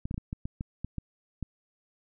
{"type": "clicks", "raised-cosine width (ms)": 5, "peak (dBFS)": -21, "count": 10, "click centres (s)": [0.055, 0.111, 0.143, 0.179, 0.329, 0.455, 0.609, 0.846, 0.983, 1.427], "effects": []}